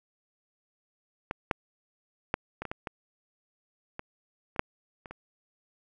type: clicks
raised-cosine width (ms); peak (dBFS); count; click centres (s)
0.5; -16 / -10 / -10 / -20 / -21 / -19 / -19 / -21 / -30 / -7 / -28 / -27; 12; 1.311 / 1.512 / 2.341 / 2.62 / 2.653 / 2.715 / 2.872 / 3.994 / 4.562 / 4.594 / 5.058 / 5.11
effects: none